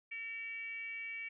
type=tone with frequency modulation; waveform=sine; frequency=2288 Hz; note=D7; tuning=46 cents flat; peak=-40 dBFS; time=0.11-1.29 s; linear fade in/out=10 ms; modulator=458 Hz; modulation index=0.54; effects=none